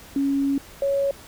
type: tone pair in turn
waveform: sine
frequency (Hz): 277.2 / 555.6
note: C#4 / C#5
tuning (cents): 0 / +4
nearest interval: octave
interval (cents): 1204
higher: second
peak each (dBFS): -19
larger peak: neither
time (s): 0.16-0.58 / 0.82-1.11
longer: first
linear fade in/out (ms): 2
effects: pink hiss -45 dBFS RMS until 1.27 s